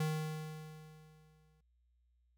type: tone with exponential decay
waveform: square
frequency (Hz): 155.56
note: D#3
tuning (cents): 0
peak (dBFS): -32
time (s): 0-1.61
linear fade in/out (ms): 5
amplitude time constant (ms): 350
effects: added 60 Hz sine -70 dBFS peak until 2.37 s